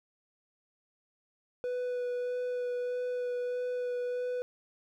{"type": "tone with vibrato", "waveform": "triangle", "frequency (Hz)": 493.9, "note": "B4", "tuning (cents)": 0, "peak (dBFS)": -29, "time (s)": [1.64, 4.42], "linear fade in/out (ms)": 0, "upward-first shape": "sine", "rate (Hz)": 1.6, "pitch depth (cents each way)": 10, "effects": []}